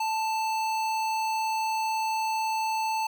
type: tone with notch filter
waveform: square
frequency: 882 Hz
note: A5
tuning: 4 cents sharp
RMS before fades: -28 dBFS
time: 0-3.07 s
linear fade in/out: 5 ms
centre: 11000 Hz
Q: 1.2
effects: none